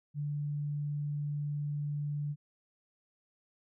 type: tone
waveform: sine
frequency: 146.4 Hz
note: D3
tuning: 5 cents flat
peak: -32 dBFS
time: 0.14-2.36 s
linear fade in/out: 50 ms
effects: none